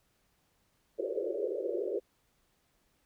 pink band-pass noise, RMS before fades -34 dBFS, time 0.98-2 s, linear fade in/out 20 ms, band 350 to 570 Hz, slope 96 dB/octave, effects pink hiss -73 dBFS RMS until 3.05 s

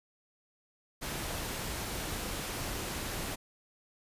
pink noise, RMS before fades -37 dBFS, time 1.01-3.36 s, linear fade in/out 20 ms, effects resampled to 32000 Hz

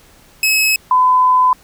sawtooth / sine tone pair in turn, 2572 / 1010.7 Hz, E7 / B5, -43 / +40 cents, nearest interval octave + major third, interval 1617 cents, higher first, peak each -8 dBFS, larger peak neither, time 0.43-0.76 / 0.91-1.53 s, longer second, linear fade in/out 2 ms, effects pink hiss -47 dBFS RMS until 1.63 s

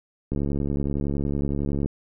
click train, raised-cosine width 3 ms, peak -14 dBFS, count 110, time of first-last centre 0.32-1.86 s, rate 70.8 Hz, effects none

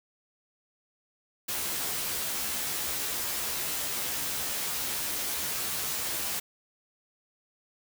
white noise with comb filter, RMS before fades -32 dBFS, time 1.48-6.4 s, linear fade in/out 10 ms, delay 14 ms, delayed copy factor +0.8, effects none

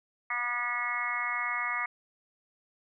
harmonic tone, 242.1 Hz, B3, 34 cents flat, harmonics 3 / 4 / 5 / 6 / 7 / 8 / 9, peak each -43 / -40 / -34 / -44 / -42 / -35 / -33 dBFS, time 0.3-1.86 s, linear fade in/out 5 ms, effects none

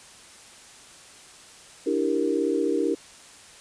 sine chord, E half-diminished seventh, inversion third, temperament equal, 293.7 / 329.6 / 392 / 466.2 Hz, D4 / E4 / G4 / Bb4, 0 / 0 / 0 / 0 cents, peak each -27 dBFS, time 1.86-2.95 s, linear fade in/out 10 ms, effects white hiss -48 dBFS RMS until 3.6 s + resampled to 22050 Hz

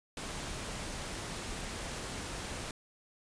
pink noise, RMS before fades -40 dBFS, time 0.17-2.71 s, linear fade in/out 2 ms, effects resampled to 22050 Hz

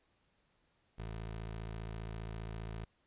20% pulse tone, 55 Hz, A1, in tune, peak -36 dBFS, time 0.98-2.85 s, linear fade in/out 10 ms, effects pink hiss -75 dBFS RMS until 3.06 s + resampled to 8000 Hz

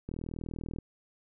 click train, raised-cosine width 3 ms, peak -25 dBFS, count 29, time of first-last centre 0.09-0.787 s, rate 40.2 Hz, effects none

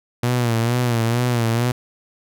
sawtooth tone with vibrato, 118.9 Hz, A#2, 35 cents sharp, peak -13 dBFS, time 0.23-1.72 s, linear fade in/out 5 ms, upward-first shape sine, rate 2.2 Hz, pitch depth 75 cents each way, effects none

